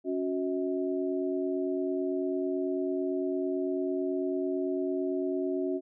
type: tone cluster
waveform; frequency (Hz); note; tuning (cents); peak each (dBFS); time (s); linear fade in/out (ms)
sine; 278.4 / 367.4 / 639; C#4 / F#4 / D#5; +8 / -12 / +46; -32 / -30 / -37; 0.04-5.81; 50
effects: none